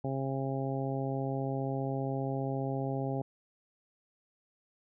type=harmonic tone; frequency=134.9 Hz; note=C#3; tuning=47 cents flat; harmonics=1 / 2 / 3 / 4 / 5 / 6; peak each=-34 / -37 / -39 / -40 / -41 / -42 dBFS; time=0.04-3.22 s; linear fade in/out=5 ms; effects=none